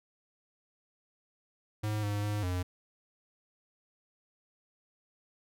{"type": "tone with pitch steps", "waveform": "square", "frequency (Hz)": [106.5, 103, 104.3, 90.1], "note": ["G#2", "G#2", "G#2", "F#2"], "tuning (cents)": [44, -14, 8, -45], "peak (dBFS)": -31, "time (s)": [1.83, 2.63], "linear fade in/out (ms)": 10, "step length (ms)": 200, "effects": []}